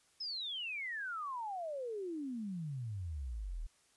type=exponential sweep; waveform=sine; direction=down; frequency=5274 to 36 Hz; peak=-38 dBFS; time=0.2-3.67 s; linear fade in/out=10 ms; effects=white hiss -70 dBFS RMS until 3.96 s + resampled to 24000 Hz